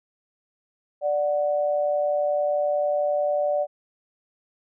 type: tone pair together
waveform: sine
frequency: 587.8 / 739 Hz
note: D5 / F#5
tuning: +1 / -2 cents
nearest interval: major third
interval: 397 cents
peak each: -21 / -28 dBFS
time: 1.01-3.67 s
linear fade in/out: 50 ms
effects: none